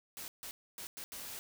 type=noise bursts at uneven times; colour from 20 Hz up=white; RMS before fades=-45 dBFS; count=5; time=0.17-0.28 / 0.43-0.51 / 0.78-0.87 / 0.97-1.04 / 1.12-1.39 s; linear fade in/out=0 ms; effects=none